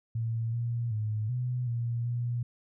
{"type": "tone with pitch steps", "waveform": "sine", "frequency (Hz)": [114.2, 118, 107.6, 124.5, 118, 120.2], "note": ["A#2", "A#2", "A2", "B2", "A#2", "B2"], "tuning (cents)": [-35, 22, -38, 14, 22, -46], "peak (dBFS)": -28, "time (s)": [0.15, 2.43], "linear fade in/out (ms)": 5, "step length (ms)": 380, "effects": []}